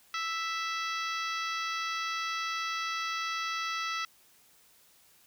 harmonic tone, 659.3 Hz, E5, in tune, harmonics 2 / 3 / 4 / 5 / 6 / 7 / 8 / 9, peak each -34 / -38 / -40 / -42 / -44 / -45 / -46 / -47 dBFS, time 0.14-4.05 s, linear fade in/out 2 ms, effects white hiss -62 dBFS RMS until 5.26 s

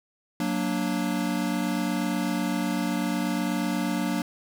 square chord, Gb augmented, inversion none, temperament equal, 185 / 233.1 / 293.7 Hz, Gb3 / Bb3 / D4, 0 / 0 / 0 cents, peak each -30 dBFS, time 0.4-4.22 s, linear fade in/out 2 ms, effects none

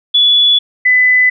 sine tone pair in turn, 3424 / 2004 Hz, A7 / B6, -48 / +25 cents, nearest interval major sixth, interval 927 cents, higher first, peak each -6 dBFS, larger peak neither, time 0.14-0.59 / 0.85-1.3 s, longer neither, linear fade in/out 10 ms, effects none

